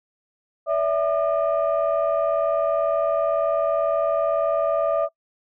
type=tone cluster; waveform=sine; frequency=574 / 654 / 1207 Hz; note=D5 / E5 / D6; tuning=-40 / -14 / +47 cents; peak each=-22 / -20 / -27 dBFS; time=0.66-5.09 s; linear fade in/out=50 ms; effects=noise-tail reverb RT60 0.1 s tail -24 dB re dry + tanh soft clip ceiling -12 dBFS